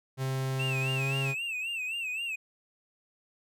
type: tone with pitch glide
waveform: 45% pulse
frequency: 132.5 to 135.68 Hz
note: C3 to C#3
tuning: +22 to -37 cents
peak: -29 dBFS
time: 0.17-1.35 s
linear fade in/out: 50 ms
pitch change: +41 cents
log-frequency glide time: 0.96-1.06 s
type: tone with vibrato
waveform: triangle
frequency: 2637 Hz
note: E7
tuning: in tune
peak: -30 dBFS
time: 0.59-2.36 s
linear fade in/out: 10 ms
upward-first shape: sine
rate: 3.8 Hz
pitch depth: 110 cents each way
effects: none